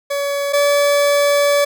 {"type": "tone pair in turn", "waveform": "40% pulse", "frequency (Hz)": [566, 573.9], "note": ["C#5", "D5"], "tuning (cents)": [36, -40], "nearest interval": "unison", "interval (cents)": 24, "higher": "second", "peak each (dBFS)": [-17, -11], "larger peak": "second", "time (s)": [[0.1, 0.53], [0.53, 1.65]], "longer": "second", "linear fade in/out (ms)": 10, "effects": []}